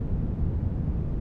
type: low-pass noise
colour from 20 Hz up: white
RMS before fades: -27 dBFS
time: 0-1.2 s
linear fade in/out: 10 ms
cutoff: 110 Hz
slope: 12 dB/octave
effects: none